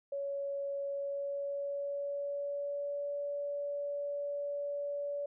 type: tone with pitch glide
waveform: sine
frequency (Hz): 560 to 573.1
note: C#5 to D5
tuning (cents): +18 to -42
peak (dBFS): -34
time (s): 0.12-5.26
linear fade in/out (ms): 5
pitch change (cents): +40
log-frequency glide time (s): 0.84-3.12
effects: none